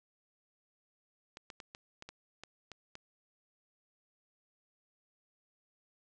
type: clicks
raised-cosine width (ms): 0.2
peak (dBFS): -29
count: 9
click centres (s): 1.371 / 1.502 / 1.602 / 1.749 / 2.024 / 2.09 / 2.436 / 2.717 / 2.954
effects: resampled to 22050 Hz